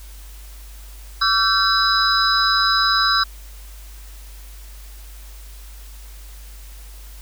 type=tone cluster; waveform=sine; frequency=1145 / 1351 / 1550 / 3949 / 5020 Hz; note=D6 / E6 / G6 / B7 / D#8; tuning=-44 / +42 / -20 / -1 / +15 cents; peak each=-21 dBFS; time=1.21-3.24 s; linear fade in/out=10 ms; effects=added 50 Hz sine -36 dBFS peak until 7.21 s + white hiss -46 dBFS RMS until 7.21 s